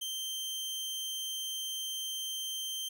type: tone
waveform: sawtooth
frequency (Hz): 3136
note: G7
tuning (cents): 0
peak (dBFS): -32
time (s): 0.01-2.89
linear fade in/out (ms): 10
effects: none